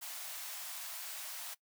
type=high-pass noise; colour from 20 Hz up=white; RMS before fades=-44 dBFS; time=0.01-1.55 s; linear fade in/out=20 ms; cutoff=600 Hz; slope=96 dB/octave; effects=noise-tail reverb RT60 0.1 s tail -20 dB re dry